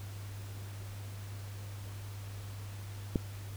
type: click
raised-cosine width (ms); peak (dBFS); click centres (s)
3; -15; 3.158
effects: added 100 Hz sine -41 dBFS peak until 3.56 s + pink hiss -52 dBFS RMS until 3.56 s